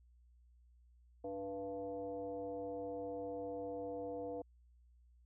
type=tone with frequency modulation; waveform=sine; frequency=490 Hz; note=B4; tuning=14 cents flat; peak=-40 dBFS; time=1.24-4.42 s; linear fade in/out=5 ms; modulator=195 Hz; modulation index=1; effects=added 60 Hz sine -63 dBFS peak until 5.25 s